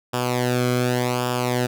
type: tone with flanger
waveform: sawtooth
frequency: 124 Hz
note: B2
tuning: 7 cents sharp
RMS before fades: -22 dBFS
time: 0.13-1.67 s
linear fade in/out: 10 ms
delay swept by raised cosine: 0.48 to 1.1 ms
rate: 0.87 Hz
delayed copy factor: -0.75
effects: none